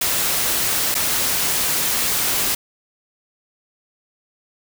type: noise with dropouts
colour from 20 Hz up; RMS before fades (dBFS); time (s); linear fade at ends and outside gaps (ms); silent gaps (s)
white; -20; 0.01-2.55; 5; 0.944-0.95
effects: none